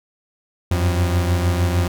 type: beating tone pair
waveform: 40% pulse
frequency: 87.31 / 93.81 Hz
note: F2 / F#2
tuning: 0 / +24 cents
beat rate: 6.5 Hz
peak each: -16 / -23 dBFS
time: 0.71-1.88 s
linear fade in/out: 5 ms
effects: none